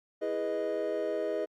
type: chord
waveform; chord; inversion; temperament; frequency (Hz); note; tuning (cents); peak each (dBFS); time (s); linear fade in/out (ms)
triangle; E major seventh; none; equal; 329.6 / 415.3 / 493.9 / 622.3; E4 / G#4 / B4 / D#5; 0 / 0 / 0 / 0; -36 / -32 / -34 / -31; 0.21-1.46; 20
effects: tanh soft clip ceiling -18 dBFS + Opus 48 kbps